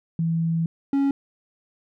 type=tone pair in turn; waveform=sine / triangle; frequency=164.81 / 277.2 Hz; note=E3 / C#4; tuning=0 / 0 cents; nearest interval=major sixth; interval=900 cents; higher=second; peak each=-20 / -16 dBFS; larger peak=second; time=0.19-0.66 / 0.93-1.11 s; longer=first; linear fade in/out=2 ms; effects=none